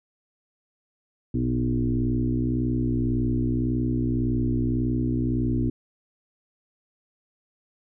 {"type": "tone with frequency modulation", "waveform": "sine", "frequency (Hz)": 185, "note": "F#3", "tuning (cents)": 0, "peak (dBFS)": -21, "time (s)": [1.34, 5.7], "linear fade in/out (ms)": 5, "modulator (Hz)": 61.8, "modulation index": 2.3, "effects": []}